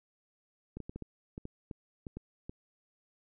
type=clicks; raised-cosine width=3 ms; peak=-28 dBFS; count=11; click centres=0.77 / 0.803 / 0.895 / 0.96 / 1.023 / 1.379 / 1.454 / 1.712 / 2.068 / 2.17 / 2.495 s; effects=none